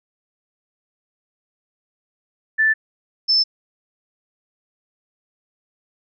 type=tone pair in turn; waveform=sine; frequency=1760 / 5274 Hz; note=A6 / E8; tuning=0 / 0 cents; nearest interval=octave + perfect fifth; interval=1900 cents; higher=second; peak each=-13 dBFS; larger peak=neither; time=2.58-2.74 / 3.28-3.44 s; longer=neither; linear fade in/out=20 ms; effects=none

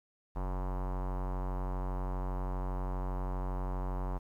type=tone with low-pass filter; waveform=square; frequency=46.25 Hz; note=F#1; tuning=in tune; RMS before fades=-35 dBFS; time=0.35-4.19 s; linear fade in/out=20 ms; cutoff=980 Hz; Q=3; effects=11-bit

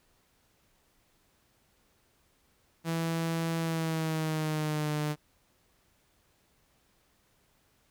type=tone with pitch glide; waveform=sawtooth; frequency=164.81 to 150.26 Hz; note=E3 to D3; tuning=0 to +40 cents; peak=-25 dBFS; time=2.84-5.16 s; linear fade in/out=50 ms; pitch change=-160 cents; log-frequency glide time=3.59-4.94 s; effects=pink hiss -69 dBFS RMS until 7.9 s

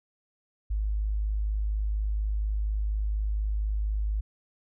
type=tone; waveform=sine; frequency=52.1 Hz; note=G#1; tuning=6 cents sharp; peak=-25 dBFS; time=0.7-4.21 s; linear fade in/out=10 ms; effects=none

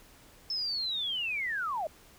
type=linear sweep; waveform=sine; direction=down; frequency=5300 to 587.3 Hz; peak=-30 dBFS; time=0.5-1.87 s; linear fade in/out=2 ms; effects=pink hiss -57 dBFS RMS until 2.18 s

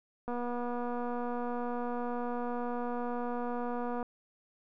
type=click train; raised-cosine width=1 ms; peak=-24 dBFS; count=908; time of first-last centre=0.28-4.028 s; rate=242 Hz; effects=none

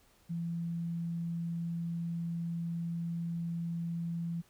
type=tone; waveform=sine; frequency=168.7 Hz; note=E3; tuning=40 cents sharp; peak=-33 dBFS; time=0.29-4.42 s; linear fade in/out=20 ms; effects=pink hiss -66 dBFS RMS until 4.49 s

